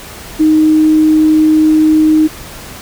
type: tone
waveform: sine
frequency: 311.1 Hz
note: D#4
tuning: in tune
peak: -5 dBFS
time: 0.39-2.28 s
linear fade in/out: 20 ms
effects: pink hiss -30 dBFS RMS until 2.81 s